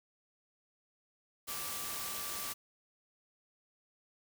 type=tone in noise; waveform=sine; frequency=1168 Hz; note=D6; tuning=10 cents flat; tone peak=-48 dBFS; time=1.47-2.54 s; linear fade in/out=20 ms; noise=white; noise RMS=-40 dBFS; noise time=1.47-2.54 s; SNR=-11 dB; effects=none